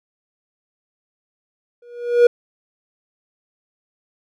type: tone with exponential growth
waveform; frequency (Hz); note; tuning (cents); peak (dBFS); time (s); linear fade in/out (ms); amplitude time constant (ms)
triangle; 480; B4; -49; -3; 1.82-2.27; 5; 96
effects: none